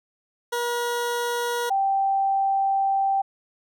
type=tone pair in turn; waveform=20% pulse / sine; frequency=478.9 / 782.1 Hz; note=A#4 / G5; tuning=+47 / -4 cents; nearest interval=minor sixth; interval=849 cents; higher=second; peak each=-19 dBFS; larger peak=neither; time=0.52-1.7 / 1.7-3.22 s; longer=second; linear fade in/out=10 ms; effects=none